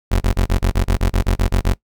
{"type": "tone bursts", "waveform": "30% pulse", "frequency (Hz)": 45.2, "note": "F#1", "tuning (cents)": -40, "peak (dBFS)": -10, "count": 13, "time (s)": [0.11, 1.739], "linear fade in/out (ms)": 10, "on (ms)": 93, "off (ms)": 35, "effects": ["noise-tail reverb RT60 0.1 s tail -21 dB re dry"]}